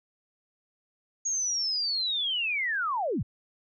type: linear sweep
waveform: sine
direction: down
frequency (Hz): 6645 to 67.2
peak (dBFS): -26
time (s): 1.25-3.23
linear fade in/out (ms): 10
effects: none